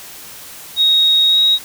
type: tone with pitch glide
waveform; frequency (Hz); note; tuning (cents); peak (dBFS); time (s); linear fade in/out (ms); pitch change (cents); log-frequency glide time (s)
sine; 3763 to 3796; A#7 to A#7; +16 to +31; -9; 0.76-1.59; 50; +15; 1.27-1.39
effects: white hiss -35 dBFS RMS until 1.64 s